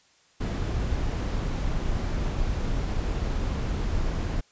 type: noise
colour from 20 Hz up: brown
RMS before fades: -27 dBFS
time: 0.4-4.41 s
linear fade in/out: 10 ms
effects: white hiss -61 dBFS RMS until 4.51 s + resampled to 16000 Hz